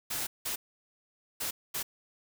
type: noise bursts at uneven times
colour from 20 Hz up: white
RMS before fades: -34 dBFS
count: 4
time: 0.1-0.27 / 0.45-0.56 / 1.4-1.51 / 1.74-1.83 s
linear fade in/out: 10 ms
effects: none